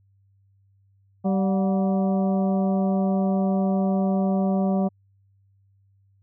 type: harmonic tone with a mistuned harmonic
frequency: 193.2 Hz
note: G3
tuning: 25 cents flat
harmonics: 1 / 2 / 3 / 4 / 5 / 6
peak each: -20 / -31 / -29 / -31 / -42 / -43 dBFS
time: 1.24-4.89 s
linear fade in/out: 20 ms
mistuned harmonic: 4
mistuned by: -89 cents
effects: added 98 Hz sine -58 dBFS peak until 6.22 s